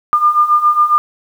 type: beating tone pair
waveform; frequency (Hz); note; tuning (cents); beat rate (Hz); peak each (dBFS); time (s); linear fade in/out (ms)
sine; 1200 / 1207.3; D6 / D6; +37 / +47; 7.3; -14 / -10; 0.13-0.98; 0
effects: 7-bit